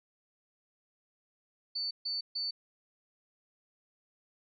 sine tone bursts, 4500 Hz, C#8, 25 cents sharp, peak -32 dBFS, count 3, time 1.75-2.51 s, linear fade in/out 10 ms, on 160 ms, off 140 ms, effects none

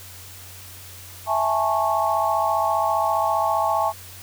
sine chord, A major seventh, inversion second, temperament just, 660 / 825 / 880 / 1100 Hz, E5 / G#5 / A5 / C#6, +2 / -12 / 0 / -14 cents, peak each -24 dBFS, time 1.26-3.93 s, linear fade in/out 50 ms, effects added 92 Hz sine -44 dBFS peak until 4.22 s + white hiss -42 dBFS RMS until 4.22 s

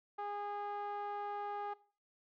5% pulse tone with low-pass filter, 410 Hz, G#4, 22 cents flat, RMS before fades -41 dBFS, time 0.18-1.74 s, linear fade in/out 10 ms, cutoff 930 Hz, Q 3.5, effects noise-tail reverb RT60 0.4 s tail -19 dB re dry

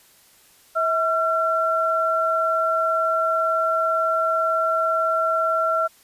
sine tone pair together, 647.7 / 1359 Hz, E5 / F6, -31 / -48 cents, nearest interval octave + minor second, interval 1283 cents, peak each -22 / -20 dBFS, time 0.75-5.88 s, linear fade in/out 20 ms, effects white hiss -54 dBFS RMS until 6.03 s + resampled to 32000 Hz

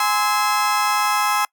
35% pulse chord, Ab augmented, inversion none, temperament just, 830.6 / 1038.3 / 1297.8 Hz, Ab5 / C6 / E6, 0 / -14 / -27 cents, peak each -20 dBFS, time 0-1.45 s, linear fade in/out 2 ms, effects noise-tail reverb RT60 0.1 s tail -25 dB re dry

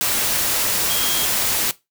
sine tone in noise, 3245 Hz, G#7, 41 cents flat, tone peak -25 dBFS, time 0.9-1.25 s, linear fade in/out 0 ms, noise white, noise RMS -20 dBFS, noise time 0.01-1.71 s, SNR -8 dB, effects noise-tail reverb RT60 0.2 s tail -18 dB re dry

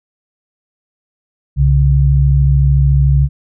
sine tone pair together, 65.41 / 139 Hz, C2 / C#3, 0 / +5 cents, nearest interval octave + minor second, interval 1305 cents, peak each -10 dBFS, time 1.56-3.29 s, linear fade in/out 50 ms, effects none

